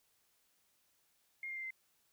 sine tone with pitch steps, 2130 / 2112 / 2093 / 2075 Hz, C7 / C7 / C7 / C7, +30 / +16 / 0 / -15 cents, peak -40 dBFS, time 1.43-1.706 s, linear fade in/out 2 ms, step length 69 ms, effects white hiss -75 dBFS RMS until 2.12 s

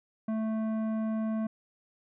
sine tone with tanh clipping, 220 Hz, A3, in tune, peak -30 dBFS, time 0.28-1.47 s, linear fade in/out 5 ms, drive 12 dB, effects none

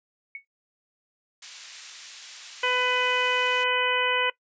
sine tone with exponential decay, 2217 Hz, C#7, in tune, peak -31 dBFS, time 0.35-0.45 s, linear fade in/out 2 ms, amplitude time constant 20 ms
pink high-pass noise, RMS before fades -42 dBFS, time 1.42-3.64 s, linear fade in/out 5 ms, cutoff 2500 Hz, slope 12 dB/octave
harmonic tone, 500 Hz, B4, 21 cents sharp, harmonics 1 / 2 / 3 / 4 / 5 / 6, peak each -29 / -29 / -29 / -29 / -29 / -29 dBFS, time 2.63-4.3 s, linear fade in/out 5 ms
effects noise-tail reverb RT60 0.1 s tail -20 dB re dry + resampled to 16000 Hz

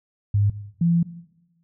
sine tone pair in turn, 102 / 169.78 Hz, G#2 / F3, -31 / -49 cents, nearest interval major sixth, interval 882 cents, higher second, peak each -16 dBFS, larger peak neither, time 0.34-0.5 / 0.81-1.03 s, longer second, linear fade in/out 5 ms, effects noise-tail reverb RT60 1.0 s tail -17 dB re dry

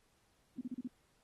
sine tone bursts, 250 Hz, B3, 21 cents sharp, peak -37 dBFS, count 5, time 0.58-0.876 s, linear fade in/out 5 ms, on 32 ms, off 34 ms, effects pink hiss -74 dBFS RMS until 1.23 s + AAC 32 kbps

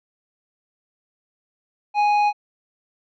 sine tone with tanh clipping, 830 Hz, G#5, 1 cent flat, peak -17 dBFS, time 1.94-2.33 s, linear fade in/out 50 ms, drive 11 dB, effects low-pass 4000 Hz 12 dB/octave

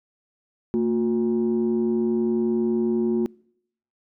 sine tone pair together, 227.6 / 359.5 Hz, A#3 / F#4, -41 / -50 cents, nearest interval minor sixth, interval 791 cents, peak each -20 / -21 dBFS, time 0.74-3.26 s, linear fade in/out 0 ms, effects noise-tail reverb RT60 0.7 s tail -26 dB re dry + tanh soft clip ceiling -15 dBFS

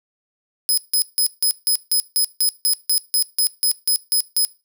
10% pulse tone bursts, 5070 Hz, D#8, 32 cents sharp, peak -9 dBFS, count 16, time 0.69-4.45 s, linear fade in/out 0 ms, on 85 ms, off 160 ms, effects noise-tail reverb RT60 0.3 s tail -20 dB re dry

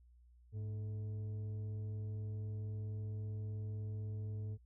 sine tone with frequency modulation, 103.83 Hz, G#2, in tune, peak -37 dBFS, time 0.52-4.58 s, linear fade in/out 50 ms, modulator 331 Hz, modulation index 0.25, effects tanh soft clip ceiling -37 dBFS + added 60 Hz sine -61 dBFS peak until 4.65 s

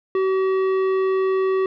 sine tone with tanh clipping, 380.3 Hz, F#4, 48 cents sharp, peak -19 dBFS, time 0.15-1.66 s, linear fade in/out 2 ms, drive 12 dB, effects none

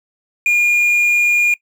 triangle tone with quantisation, 2423 Hz, D#7, 47 cents flat, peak -9 dBFS, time 0.46-1.54 s, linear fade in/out 2 ms, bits 6, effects noise-tail reverb RT60 0.1 s tail -21 dB re dry

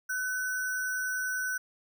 sine tone with sample-and-hold, 1505 Hz, F#6, 29 cents sharp, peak -29 dBFS, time 0.09-1.58 s, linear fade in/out 10 ms, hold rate 7350 Hz, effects none

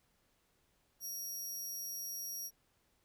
20% pulse tone, 5670 Hz, F8, 25 cents sharp, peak -35 dBFS, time 1-2.51 s, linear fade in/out 50 ms, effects pink hiss -75 dBFS RMS until 3.04 s

